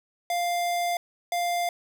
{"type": "tone pair in turn", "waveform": "square", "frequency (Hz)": [698.5, 698.5], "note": ["F5", "F5"], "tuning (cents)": [0, 0], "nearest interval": "unison", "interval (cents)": 0, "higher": "neither", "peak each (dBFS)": -25, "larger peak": "neither", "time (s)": [[0.3, 0.97], [1.32, 1.69]], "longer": "first", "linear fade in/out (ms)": 2, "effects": []}